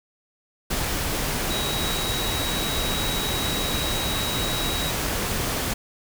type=tone in noise; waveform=sine; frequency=3838 Hz; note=A#7; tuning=50 cents sharp; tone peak=-29 dBFS; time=1.5-4.91 s; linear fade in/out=10 ms; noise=pink; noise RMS=-26 dBFS; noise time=0.7-5.74 s; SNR=-6 dB; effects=none